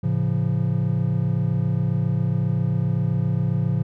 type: chord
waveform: triangle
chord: A augmented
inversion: none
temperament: just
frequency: 110 / 137.5 / 171.88 Hz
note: A2 / C#3 / E#3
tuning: 0 / -14 / -27 cents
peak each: -22 / -21 / -22 dBFS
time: 0.03-3.83 s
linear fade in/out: 10 ms
effects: none